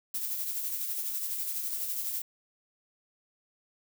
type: noise with tremolo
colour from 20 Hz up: violet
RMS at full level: -32 dBFS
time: 0.14-2.22 s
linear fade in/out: 5 ms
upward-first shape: sine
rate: 12 Hz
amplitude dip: 40%
effects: none